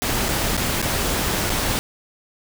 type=noise with dropouts; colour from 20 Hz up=pink; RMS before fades=-22 dBFS; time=0.02-1.79 s; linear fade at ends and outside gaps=0 ms; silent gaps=0.285-0.289 / 0.568-0.576 / 0.817-0.826 / 1.495-1.501 s; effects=none